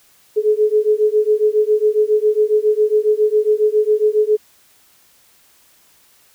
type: beating tone pair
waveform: sine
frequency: 422.6 / 429.9 Hz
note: G#4 / A4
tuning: +30 / -40 cents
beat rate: 7.3 Hz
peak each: -15 dBFS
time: 0.36-4.37 s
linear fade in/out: 20 ms
effects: white hiss -53 dBFS RMS until 6.34 s